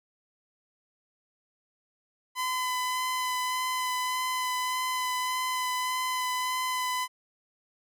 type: tone with vibrato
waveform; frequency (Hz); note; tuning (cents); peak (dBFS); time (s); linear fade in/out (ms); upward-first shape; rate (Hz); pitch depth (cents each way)
sawtooth; 1012; B5; +42; -24; 2.35-7.08; 50; sine; 1.7; 12
effects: none